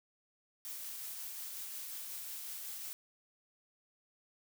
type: noise with tremolo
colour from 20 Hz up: blue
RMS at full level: -43 dBFS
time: 0.65-2.93 s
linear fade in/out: 0 ms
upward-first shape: triangle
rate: 5.5 Hz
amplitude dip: 25%
effects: none